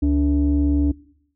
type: tone pair together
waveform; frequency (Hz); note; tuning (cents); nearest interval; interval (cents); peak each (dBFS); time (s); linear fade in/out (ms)
sine; 71.6 / 288.6; D2 / D4; -43 / -30; 2 octaves; 2413; -17 / -16; 0.02-0.92; 10
effects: noise-tail reverb RT60 0.7 s tail -22 dB re dry + tanh soft clip ceiling -11 dBFS